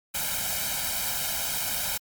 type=noise with comb filter; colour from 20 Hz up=white; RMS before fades=-29 dBFS; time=0.14-1.98 s; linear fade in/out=10 ms; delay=1.3 ms; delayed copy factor=+0.95; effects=Opus 48 kbps